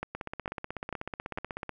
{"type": "two click trains", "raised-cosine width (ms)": 0.5, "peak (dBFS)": [-20, -18], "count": [26, 4], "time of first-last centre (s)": [[0.15, 1.693], [0.03, 1.375]], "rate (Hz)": [16.2, 2.23], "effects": []}